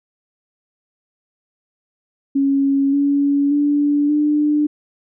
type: tone with pitch steps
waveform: sine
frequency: 275.9 / 283 / 290.3 / 297.8 Hz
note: C#4 / C#4 / D4 / D4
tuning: -8 / +36 / -20 / +24 cents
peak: -13 dBFS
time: 2.35-4.67 s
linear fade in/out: 10 ms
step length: 580 ms
effects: none